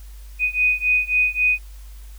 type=beating tone pair; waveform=sine; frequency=2489 / 2492.7 Hz; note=D#7 / D#7; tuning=0 / +3 cents; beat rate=3.7 Hz; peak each=-19 / -20 dBFS; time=0.39-1.59 s; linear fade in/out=50 ms; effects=added 50 Hz sine -36 dBFS peak until 2.18 s + white hiss -52 dBFS RMS until 2.18 s